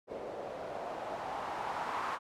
blue noise with low-pass filter sweep, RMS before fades -39 dBFS, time 0.07-2.19 s, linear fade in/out 50 ms, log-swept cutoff 510 to 1100 Hz, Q 2.7, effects none

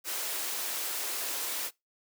white high-pass noise, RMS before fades -34 dBFS, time 0.04-1.71 s, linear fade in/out 50 ms, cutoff 310 Hz, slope 24 dB/octave, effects noise-tail reverb RT60 0.2 s tail -23 dB re dry

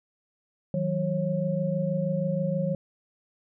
sine tone cluster, 159.4 / 185.7 / 545 Hz, D#3 / F#3 / C#5, +42 / +7 / -29 cents, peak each -28 / -29 / -29 dBFS, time 0.74-2.75 s, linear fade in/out 2 ms, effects none

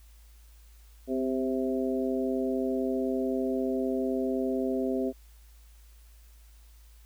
harmonic tone with a mistuned harmonic, 131.5 Hz, C3, 9 cents sharp, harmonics 2 / 3 / 4 / 5, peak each -29 / -31 / -35 / -36 dBFS, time 1.07-5.13 s, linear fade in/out 50 ms, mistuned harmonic 2, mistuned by -26 cents, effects added 55 Hz sine -51 dBFS peak until 7.05 s + white hiss -63 dBFS RMS until 7.05 s

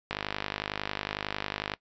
click train, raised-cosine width 0.3 ms, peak -14 dBFS, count 84, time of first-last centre 0.11-1.737 s, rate 51 Hz, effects noise-tail reverb RT60 0.1 s tail -20 dB re dry + resampled to 16000 Hz

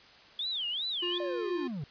sine tone with vibrato, 3363 Hz, G#7, 21 cents sharp, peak -31 dBFS, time 0.39-1.18 s, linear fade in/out 2 ms, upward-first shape sine, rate 2.6 Hz, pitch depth 300 cents each way
square tone, 352.5 Hz, F4, 16 cents sharp, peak -34 dBFS, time 1.02-1.68 s, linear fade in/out 10 ms
triangle linear sweep, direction down, 604 to 129 Hz, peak -32 dBFS, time 1.2-1.84 s, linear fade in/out 2 ms
effects white hiss -55 dBFS RMS until 1.9 s + resampled to 11025 Hz

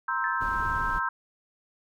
sine chord, C dominant seventh, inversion third, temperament just, 941.9 / 1046.5 / 1308.1 / 1569.8 Hz, Bb5 / C6 / E6 / G6, +18 / 0 / -14 / +2 cents, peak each -33 / -31 / -31 / -30 dBFS, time 0.08-1.09 s, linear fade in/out 5 ms
sine tone with exponential decay, 1741 Hz, A6, 19 cents flat, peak -28 dBFS, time 0.24-0.62 s, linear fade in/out 1 ms, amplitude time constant 82 ms
brown noise, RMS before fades -35 dBFS, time 0.4-1 s, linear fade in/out 20 ms
effects none

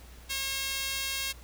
sawtooth tone with high-pass filter, 541 Hz, C#5, 42 cents flat, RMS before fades -33 dBFS, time 0.29-1.33 s, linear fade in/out 20 ms, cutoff 2800 Hz, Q 1.1, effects added 60 Hz sine -48 dBFS peak until 1.43 s + pink hiss -54 dBFS RMS until 1.43 s

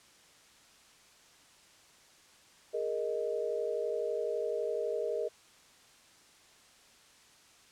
sine chord, Ab suspended second, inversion none, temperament just, 415.3 / 467.2 / 623 Hz, Ab4 / Bb4 / Eb5, 0 / +4 / +2 cents, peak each -36 / -34 / -36 dBFS, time 2.73-5.29 s, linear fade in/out 20 ms, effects white hiss -60 dBFS RMS until 7.71 s + low-pass 8000 Hz 12 dB/octave

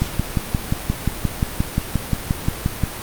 click train, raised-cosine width 5 ms, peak -5 dBFS, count 17, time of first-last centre 0.02-2.837 s, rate 5.68 Hz, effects pink hiss -30 dBFS RMS until 3.02 s + Opus 48 kbps

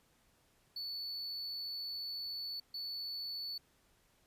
triangle tone bursts at uneven times, 4457 Hz, C#8, 9 cents sharp, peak -38 dBFS, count 2, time 0.76-2.6 / 2.74-3.58 s, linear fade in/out 5 ms, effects pink hiss -71 dBFS RMS until 4.26 s + resampled to 32000 Hz

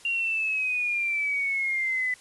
sine exponential sweep, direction down, 2777 to 1995 Hz, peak -24 dBFS, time 0.05-2.14 s, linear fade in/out 2 ms, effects white hiss -52 dBFS RMS until 2.2 s + resampled to 24000 Hz

